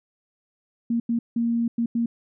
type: tone bursts at uneven times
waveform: sine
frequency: 233.3 Hz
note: A#3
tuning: 2 cents sharp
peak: -20 dBFS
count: 5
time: 0.9-1 / 1.09-1.19 / 1.36-1.68 / 1.78-1.86 / 1.95-2.06 s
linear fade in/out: 5 ms
effects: none